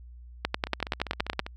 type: two click trains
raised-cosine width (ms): 0.3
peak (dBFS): -19 / -9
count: 13 / 11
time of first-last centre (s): 0.67-1.465 / 0.45-1.393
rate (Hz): 15.1 / 10.6
effects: added 60 Hz sine -44 dBFS peak until 1.56 s

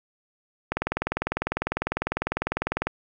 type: click train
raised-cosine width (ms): 0.5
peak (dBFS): -9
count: 44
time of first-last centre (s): 0.72-2.87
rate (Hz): 20
effects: none

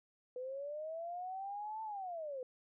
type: linear two-way sweep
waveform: sine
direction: up then down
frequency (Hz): 493.9 to 889 to 493.9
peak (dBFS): -40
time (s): 0.36-2.43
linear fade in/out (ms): 2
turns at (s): 1.83
effects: none

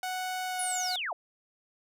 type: tone with pitch glide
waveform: sawtooth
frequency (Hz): 740 to 733.6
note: F#5 to F#5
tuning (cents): 0 to -15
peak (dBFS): -28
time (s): 0.03-0.96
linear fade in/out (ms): 2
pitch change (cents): -15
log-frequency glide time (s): 0.46-0.63
type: linear sweep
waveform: sine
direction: down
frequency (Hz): 10250 to 583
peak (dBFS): -31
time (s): 0.59-1.13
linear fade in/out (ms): 2
effects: none

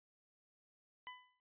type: tone with exponential decay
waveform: 20% pulse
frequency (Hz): 1000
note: B5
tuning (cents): +21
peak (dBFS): -39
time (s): 1.07-1.4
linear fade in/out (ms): 0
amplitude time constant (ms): 70
effects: resampled to 8000 Hz

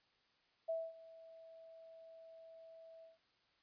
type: tone with ADSR envelope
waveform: sine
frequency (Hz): 654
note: E5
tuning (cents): -14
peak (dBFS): -35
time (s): 0.68-3.18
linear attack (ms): 16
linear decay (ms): 230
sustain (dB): -20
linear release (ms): 150
effects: white hiss -75 dBFS RMS until 3.62 s + resampled to 11025 Hz

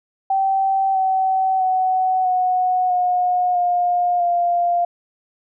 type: tone with pitch steps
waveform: sine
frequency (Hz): 774 / 760.7 / 747.6 / 734.8 / 722.2 / 709.8 / 697.6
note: G5 / F#5 / F#5 / F#5 / F#5 / F5 / F5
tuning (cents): -22 / +48 / +18 / -12 / -42 / +28 / -2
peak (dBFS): -15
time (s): 0.3-4.85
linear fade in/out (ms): 5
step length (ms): 650
effects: none

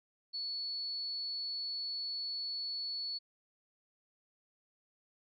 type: tone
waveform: sine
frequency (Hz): 4420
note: C#8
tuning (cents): -6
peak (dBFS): -36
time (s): 0.33-3.19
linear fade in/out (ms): 20
effects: none

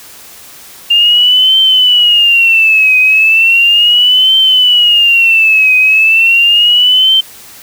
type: tone with vibrato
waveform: sine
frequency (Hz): 2794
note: F7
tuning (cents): 0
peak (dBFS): -4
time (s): 0.9-7.21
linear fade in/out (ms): 10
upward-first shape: triangle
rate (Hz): 0.36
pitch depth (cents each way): 190
effects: white hiss -34 dBFS RMS until 7.62 s

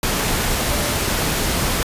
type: tone in noise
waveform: sine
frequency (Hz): 587.3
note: D5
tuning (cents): 0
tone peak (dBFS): -29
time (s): 0.7-0.93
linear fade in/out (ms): 2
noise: pink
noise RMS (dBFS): -20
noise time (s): 0.03-1.83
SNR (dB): -12
effects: resampled to 32000 Hz

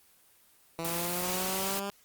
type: linear sweep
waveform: 10% pulse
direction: up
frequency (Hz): 164.81 to 201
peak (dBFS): -25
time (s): 0.79-1.9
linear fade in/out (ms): 0
type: noise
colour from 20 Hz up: white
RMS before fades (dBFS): -34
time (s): 0.84-1.8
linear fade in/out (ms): 10
effects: white hiss -62 dBFS RMS until 2.04 s + Opus 24 kbps

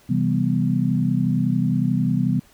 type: chord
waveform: sine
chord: C major seventh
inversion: none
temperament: equal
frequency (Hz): 130.81 / 164.81 / 196 / 246.9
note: C3 / E3 / G3 / B3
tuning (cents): 0 / 0 / 0 / 0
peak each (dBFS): -23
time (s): 0.09-2.4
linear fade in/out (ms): 10
effects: pink hiss -54 dBFS RMS until 2.53 s

